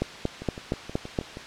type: two click trains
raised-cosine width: 2 ms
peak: -23 / -11 dBFS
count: 7 / 6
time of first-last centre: 0.42-1.371 / 0.02-1.188 s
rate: 6.31 / 4.28 Hz
effects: white hiss -40 dBFS RMS until 1.46 s + low-pass 4000 Hz 12 dB/octave